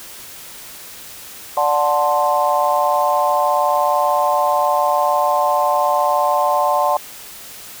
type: chord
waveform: sine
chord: D dominant seventh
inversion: none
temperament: equal with one note detuned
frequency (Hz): 587.3 / 733.2 / 880 / 1046.5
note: D5 / F#5 / A5 / C6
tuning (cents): 0 / -16 / 0 / 0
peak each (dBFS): -19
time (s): 1.57-6.97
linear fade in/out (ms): 2
effects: white hiss -36 dBFS RMS until 7.8 s